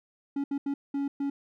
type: tone bursts at uneven times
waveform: triangle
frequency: 280 Hz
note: C#4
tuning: 18 cents sharp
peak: -25 dBFS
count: 5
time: 0.36-0.44 / 0.51-0.58 / 0.66-0.74 / 0.94-1.08 / 1.2-1.3 s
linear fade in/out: 5 ms
effects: none